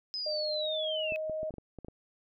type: linear sweep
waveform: sine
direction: down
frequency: 5100 to 2544 Hz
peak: -33 dBFS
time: 0.14-1.16 s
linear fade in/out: 0 ms
type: tone with pitch glide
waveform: sine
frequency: 609 to 625.8 Hz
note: D#5 to D#5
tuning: -37 to +10 cents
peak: -32 dBFS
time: 0.26-1.5 s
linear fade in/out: 5 ms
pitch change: +47 cents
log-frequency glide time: 0.58-0.73 s
type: clicks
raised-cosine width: 2 ms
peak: -30 dBFS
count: 9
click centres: 1.122 / 1.297 / 1.431 / 1.507 / 1.54 / 1.583 / 1.787 / 1.847 / 1.884 s
effects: none